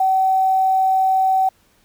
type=tone with quantisation; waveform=sine; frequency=761 Hz; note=F#5; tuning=48 cents sharp; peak=-13 dBFS; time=0-1.49 s; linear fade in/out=5 ms; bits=7; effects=pink hiss -58 dBFS RMS until 1.84 s